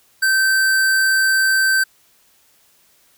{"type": "tone", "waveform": "square", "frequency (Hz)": 1551, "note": "G6", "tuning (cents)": -19, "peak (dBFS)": -14, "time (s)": [0.22, 1.84], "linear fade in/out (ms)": 10, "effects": ["white hiss -56 dBFS RMS until 3.17 s"]}